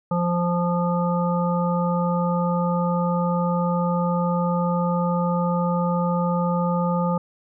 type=harmonic tone; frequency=174.61 Hz; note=F3; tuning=in tune; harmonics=1 / 3 / 5 / 7; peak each=-21 / -26 / -28 / -29 dBFS; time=0.11-7.18 s; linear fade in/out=5 ms; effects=none